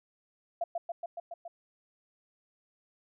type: tone with echo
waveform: sine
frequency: 683 Hz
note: F5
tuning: 39 cents flat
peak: -28 dBFS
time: 0.61-0.64 s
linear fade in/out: 5 ms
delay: 140 ms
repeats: 6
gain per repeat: -2 dB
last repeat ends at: 1.48 s
effects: none